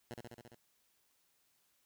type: tone with echo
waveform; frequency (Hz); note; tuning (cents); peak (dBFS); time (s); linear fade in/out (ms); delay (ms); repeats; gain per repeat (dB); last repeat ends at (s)
10% pulse; 118.7; A#2; +32; -35; 0.11-0.14; 0; 68; 6; -2; 0.548
effects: white hiss -75 dBFS RMS until 1.85 s